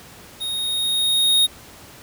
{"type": "tone with level ramp", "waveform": "square", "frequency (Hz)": 3729, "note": "A#7", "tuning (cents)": 0, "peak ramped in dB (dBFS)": [-25, -13], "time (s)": [0.4, 1.47], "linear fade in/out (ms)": 20, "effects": ["pink hiss -43 dBFS RMS until 2.02 s", "high-pass 60 Hz 12 dB/octave"]}